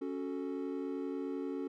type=chord; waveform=triangle; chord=F# minor; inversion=second; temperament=equal; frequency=277.2 / 370 / 440 Hz; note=C#4 / F#4 / A4; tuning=0 / 0 / 0 cents; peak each=-36 / -39 / -40 dBFS; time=0.01-1.68 s; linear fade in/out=10 ms; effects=none